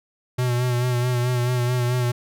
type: tone with vibrato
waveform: square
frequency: 123.47 Hz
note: B2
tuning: in tune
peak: -20 dBFS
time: 0.38-2.12 s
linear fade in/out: 10 ms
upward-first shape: sine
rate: 4.6 Hz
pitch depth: 36 cents each way
effects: none